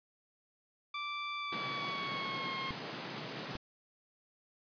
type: tone with pitch glide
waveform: 20% pulse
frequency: 1170 to 1072.9 Hz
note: D6 to C6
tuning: -7 to +43 cents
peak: -32 dBFS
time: 0.94-2.71 s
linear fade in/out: 5 ms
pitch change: -150 cents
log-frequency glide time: 1.39-2.55 s
type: high-pass noise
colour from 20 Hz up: pink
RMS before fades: -42 dBFS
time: 1.52-3.57 s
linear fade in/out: 5 ms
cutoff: 120 Hz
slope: 96 dB/octave
type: clicks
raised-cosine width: 3 ms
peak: -29 dBFS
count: 2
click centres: 2.707 / 3.554 s
effects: resampled to 11025 Hz